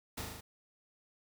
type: noise with echo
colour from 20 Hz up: pink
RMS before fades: -40 dBFS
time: 0.17-0.22 s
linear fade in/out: 10 ms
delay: 38 ms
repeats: 5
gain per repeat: -2 dB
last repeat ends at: 0.41 s
effects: none